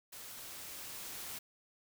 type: noise with level ramp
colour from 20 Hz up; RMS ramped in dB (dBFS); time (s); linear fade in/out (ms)
white; -49 to -44; 0.12-1.39; 10
effects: none